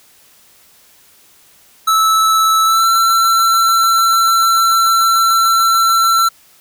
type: tone with pitch glide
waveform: square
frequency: 1309 to 1346.6 Hz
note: E6 to E6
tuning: -13 to +36 cents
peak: -10 dBFS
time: 1.87-6.29 s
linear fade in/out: 10 ms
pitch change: +49 cents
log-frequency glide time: 2.64-2.87 s
effects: white hiss -48 dBFS RMS until 6.6 s